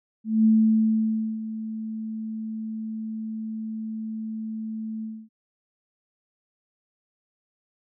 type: tone with ADSR envelope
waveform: sine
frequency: 220 Hz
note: A3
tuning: in tune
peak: -14 dBFS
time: 0.24-5.29 s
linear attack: 210 ms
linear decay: 940 ms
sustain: -15 dB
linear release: 260 ms
effects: none